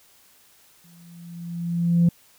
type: tone with exponential growth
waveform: sine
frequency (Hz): 171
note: F3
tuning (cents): -36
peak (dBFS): -11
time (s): 0.84-2.09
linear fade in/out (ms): 5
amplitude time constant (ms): 270
effects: tanh soft clip ceiling -11 dBFS + white hiss -56 dBFS RMS until 2.38 s